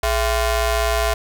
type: ring-modulated tone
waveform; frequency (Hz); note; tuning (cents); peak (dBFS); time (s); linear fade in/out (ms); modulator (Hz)
sawtooth; 363.9; F#4; -29; -10; 0.03-1.14; 5; 306
effects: none